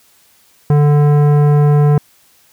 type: tone with tanh clipping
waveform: sine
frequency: 146.83 Hz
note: D3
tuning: in tune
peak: -9 dBFS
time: 0.7-1.98 s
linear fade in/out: 2 ms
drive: 15 dB
effects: white hiss -51 dBFS RMS until 2.52 s